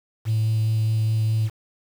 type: tone with vibrato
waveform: triangle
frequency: 110 Hz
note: A2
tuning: in tune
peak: -15 dBFS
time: 0.25-1.5 s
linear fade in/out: 50 ms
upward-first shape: sine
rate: 4.8 Hz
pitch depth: 9 cents each way
effects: tanh soft clip ceiling -15 dBFS + 7-bit